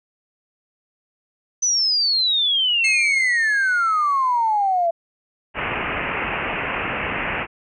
sine exponential sweep, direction down, 6100 to 662 Hz, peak -16 dBFS, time 1.62-4.91 s, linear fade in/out 10 ms
sawtooth tone with exponential decay, 2139 Hz, C7, 38 cents sharp, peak -15 dBFS, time 2.84-4.87 s, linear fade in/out 5 ms, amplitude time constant 440 ms
white low-pass noise, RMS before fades -25 dBFS, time 5.54-7.47 s, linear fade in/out 50 ms, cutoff 2800 Hz, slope 96 dB/octave
effects resampled to 22050 Hz

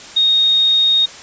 sine tone, 3719 Hz, A#7, 5 cents flat, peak -10 dBFS, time 0.16-1.06 s, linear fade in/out 10 ms, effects white hiss -35 dBFS RMS until 1.22 s + resampled to 16000 Hz

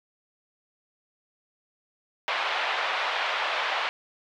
pink band-pass noise, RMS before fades -28 dBFS, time 2.28-3.89 s, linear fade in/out 0 ms, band 670 to 3500 Hz, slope 24 dB/octave, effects none

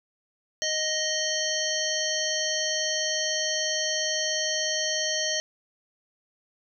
harmonic tone, 622.3 Hz, D#5, in tune, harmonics 1 / 3 / 5 / 7 / 9 / 10, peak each -32 / -32 / -32 / -32 / -32 / -32 dBFS, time 0.62-5.4 s, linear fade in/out 0 ms, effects none

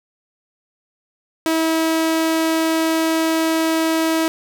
sawtooth tone, 323.1 Hz, E4, 35 cents flat, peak -12 dBFS, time 1.46-4.28 s, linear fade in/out 0 ms, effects none

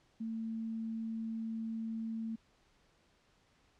sine tone, 224.3 Hz, A3, 34 cents sharp, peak -36 dBFS, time 0.2-2.36 s, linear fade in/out 10 ms, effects pink hiss -70 dBFS RMS until 3.79 s + low-pass 6000 Hz 12 dB/octave

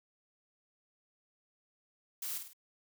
blue noise with echo, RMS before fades -39 dBFS, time 2.22-2.38 s, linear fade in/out 5 ms, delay 51 ms, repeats 3, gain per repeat -6 dB, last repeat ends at 2.533 s, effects none

